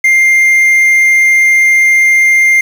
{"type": "tone with quantisation", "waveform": "triangle", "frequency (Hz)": 2105, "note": "C7", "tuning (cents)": 10, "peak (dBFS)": -3, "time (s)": [0.04, 2.61], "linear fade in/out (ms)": 5, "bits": 5, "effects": []}